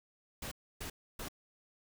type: noise bursts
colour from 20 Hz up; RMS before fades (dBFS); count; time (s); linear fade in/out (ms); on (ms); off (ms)
pink; -42; 3; 0.42-1.285; 5; 95; 290
effects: none